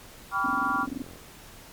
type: chord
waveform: sine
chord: G dominant seventh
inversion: none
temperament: equal with one note detuned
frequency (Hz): 784 / 987.8 / 1146.5 / 1396.9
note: G5 / B5 / D6 / F6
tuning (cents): 0 / 0 / -42 / 0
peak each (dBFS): -33 / -32 / -27 / -28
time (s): 0.31-0.87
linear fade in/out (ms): 50
type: tone bursts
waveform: sine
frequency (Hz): 266.5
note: C4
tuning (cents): +32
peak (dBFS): -28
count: 14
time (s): 0.44-1.022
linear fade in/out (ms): 5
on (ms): 23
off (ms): 20
type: click train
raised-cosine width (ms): 2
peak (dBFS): -32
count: 31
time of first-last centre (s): 0.46-1.158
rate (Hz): 43
effects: pink hiss -48 dBFS RMS until 1.72 s + MP3 96 kbps